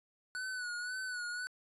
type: tone with vibrato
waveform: square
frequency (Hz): 1480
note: F#6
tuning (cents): 0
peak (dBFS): -38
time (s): 0.35-1.47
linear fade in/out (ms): 0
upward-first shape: sine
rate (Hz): 1.9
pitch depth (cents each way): 52
effects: resampled to 24000 Hz